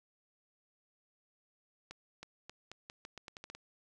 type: accelerating click train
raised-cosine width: 0.2 ms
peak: -29 dBFS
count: 12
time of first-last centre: 1.91-3.55 s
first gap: 320 ms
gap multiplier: 0.83
effects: none